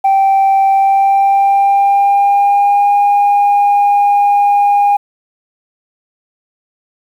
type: tone with pitch glide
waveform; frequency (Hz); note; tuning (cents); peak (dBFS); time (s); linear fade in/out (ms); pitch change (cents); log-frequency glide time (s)
sine; 780 to 813.1; G5 to G#5; -9 to -37; -5; 0.04-4.97; 10; +72; 0.68-2.91
effects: tanh soft clip ceiling -5 dBFS + 7-bit